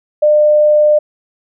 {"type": "tone", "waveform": "sine", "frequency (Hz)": 601, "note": "D5", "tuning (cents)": 40, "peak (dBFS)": -6, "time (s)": [0.22, 0.99], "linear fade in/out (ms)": 10, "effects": []}